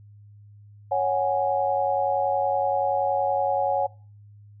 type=chord; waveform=sine; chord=C# suspended fourth; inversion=none; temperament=equal; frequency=554.4 / 740 / 830.6 Hz; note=C#5 / F#5 / G#5; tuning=0 / 0 / 0 cents; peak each=-25 dBFS; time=0.91-3.87 s; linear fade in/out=10 ms; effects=noise-tail reverb RT60 0.4 s tail -23 dB re dry + added 103 Hz sine -46 dBFS peak until 4.6 s